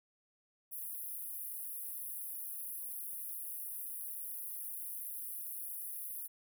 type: high-pass noise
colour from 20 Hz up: pink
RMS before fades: -43 dBFS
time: 0.71-6.28 s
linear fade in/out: 20 ms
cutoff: 10000 Hz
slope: 96 dB/octave
effects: none